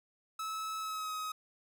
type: tone with pitch glide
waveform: 45% pulse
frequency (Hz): 1298 to 1266.2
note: E6 to D#6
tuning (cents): -27 to +30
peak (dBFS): -36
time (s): 0.39-1.32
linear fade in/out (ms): 5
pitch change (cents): -43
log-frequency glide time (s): 0.79-1.12
effects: none